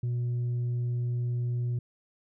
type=tone; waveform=sine; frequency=121.3 Hz; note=B2; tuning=31 cents flat; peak=-24 dBFS; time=0.03-1.79 s; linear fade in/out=5 ms; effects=tanh soft clip ceiling -26 dBFS